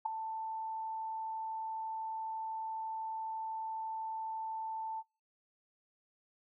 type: tone with ADSR envelope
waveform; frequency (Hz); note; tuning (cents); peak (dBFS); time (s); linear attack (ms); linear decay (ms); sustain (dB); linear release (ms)
sine; 886; A5; +12; -26; 0.05-5.03; 11; 3; -11; 42
effects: noise-tail reverb RT60 0.3 s tail -22 dB re dry